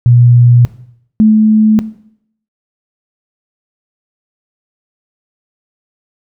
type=tone pair in turn; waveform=sine; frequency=121 / 216.3 Hz; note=B2 / A3; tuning=-35 / -29 cents; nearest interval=minor seventh; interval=1006 cents; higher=second; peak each=-3 dBFS; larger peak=neither; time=0.06-0.65 / 1.2-1.79 s; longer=neither; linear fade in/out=0 ms; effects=noise-tail reverb RT60 0.7 s tail -17 dB re dry